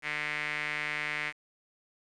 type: tone with band-pass filter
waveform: sawtooth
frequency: 150 Hz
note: D3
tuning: 37 cents sharp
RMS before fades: -34 dBFS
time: 0.02-1.33 s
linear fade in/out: 50 ms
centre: 2100 Hz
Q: 4.5
effects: resampled to 22050 Hz + 9-bit